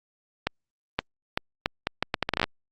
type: accelerating click train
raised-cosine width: 0.3 ms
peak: -7 dBFS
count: 15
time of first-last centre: 0.47-2.44 s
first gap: 520 ms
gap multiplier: 0.74
effects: Opus 48 kbps